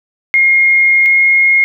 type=tone pair in turn; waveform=sine; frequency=2139 / 2148 Hz; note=C7 / C7; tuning=+38 / +45 cents; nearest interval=unison; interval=7 cents; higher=second; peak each=-6 dBFS; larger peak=neither; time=0.34-1.06 / 1.06-1.64 s; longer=first; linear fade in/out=0 ms; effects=none